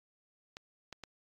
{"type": "clicks", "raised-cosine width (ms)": 0.2, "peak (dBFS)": -27, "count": 3, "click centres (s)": [0.569, 0.927, 1.037], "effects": ["AAC 48 kbps"]}